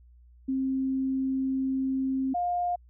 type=tone pair in turn; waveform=sine; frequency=265.1 / 707.7 Hz; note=C4 / F5; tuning=+23 / +23 cents; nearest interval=octave + perfect fourth; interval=1700 cents; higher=second; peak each=-25 dBFS; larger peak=neither; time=0.48-2.34 / 2.34-2.76 s; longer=first; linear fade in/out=10 ms; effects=added 60 Hz sine -52 dBFS peak until 2.89 s